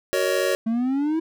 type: chord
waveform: square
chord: D# minor seventh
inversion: first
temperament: just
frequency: 373.4 / 466.7 / 560 / 622.3 Hz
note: F#4 / A#4 / C#5 / D#5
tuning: +16 / +2 / +18 / 0 cents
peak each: -26 / -28 / -24 / -30 dBFS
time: 0.13-0.55 s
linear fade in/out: 0 ms
type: exponential sweep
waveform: triangle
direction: up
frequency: 220 to 329.6 Hz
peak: -18 dBFS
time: 0.66-1.2 s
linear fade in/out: 10 ms
effects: none